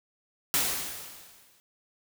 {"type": "noise with exponential decay", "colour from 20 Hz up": "white", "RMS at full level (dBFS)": -24, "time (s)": [0.54, 1.6], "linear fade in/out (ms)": 0, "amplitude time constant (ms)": 230, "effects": []}